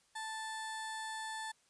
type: tone with notch filter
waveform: 15% pulse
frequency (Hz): 880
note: A5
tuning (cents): 0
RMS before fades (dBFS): -42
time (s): 0.15-1.52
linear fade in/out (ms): 10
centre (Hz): 2700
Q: 1.9
effects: white hiss -71 dBFS RMS until 1.69 s + resampled to 22050 Hz